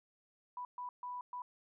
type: tone bursts at uneven times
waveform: sine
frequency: 987.8 Hz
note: B5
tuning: in tune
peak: -40 dBFS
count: 4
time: 0.57-0.65 / 0.78-0.89 / 1.03-1.21 / 1.33-1.42 s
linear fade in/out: 2 ms
effects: none